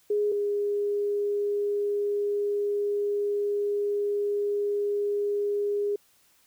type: tone pair in turn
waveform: sine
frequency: 415.3 / 409.3 Hz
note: G#4 / G#4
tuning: 0 / -25 cents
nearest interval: unison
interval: 25 cents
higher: first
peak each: -22 / -24 dBFS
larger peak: first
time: 0.1-0.32 / 0.32-5.96 s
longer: second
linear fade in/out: 5 ms
effects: white hiss -63 dBFS RMS until 6.46 s